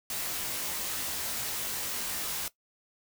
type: noise with comb filter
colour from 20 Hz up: white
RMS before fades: -34 dBFS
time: 0.1-2.48 s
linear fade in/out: 2 ms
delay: 20 ms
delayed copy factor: -1
effects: noise-tail reverb RT60 0.1 s tail -17 dB re dry